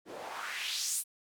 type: noise with band-pass filter sweep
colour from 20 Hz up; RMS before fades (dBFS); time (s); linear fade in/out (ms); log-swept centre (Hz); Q
white; -37; 0.05-1.04; 50; 340 to 11000; 2.4
effects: none